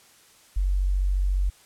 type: tone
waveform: sine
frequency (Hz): 47.13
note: F#1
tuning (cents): +33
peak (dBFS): -20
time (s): 0.56-1.5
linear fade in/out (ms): 10
effects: white hiss -55 dBFS RMS until 1.65 s + low-pass 11000 Hz 12 dB/octave